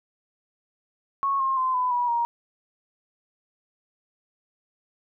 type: tone with pitch steps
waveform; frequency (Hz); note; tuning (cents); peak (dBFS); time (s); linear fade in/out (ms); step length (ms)
sine; 1101 / 1067.2 / 1034.4 / 1002.6 / 971.9 / 942; C#6 / C6 / C6 / B5 / B5 / A#5; -12 / +34 / -20 / +26 / -28 / +18; -21; 1.23-2.25; 0; 170
effects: none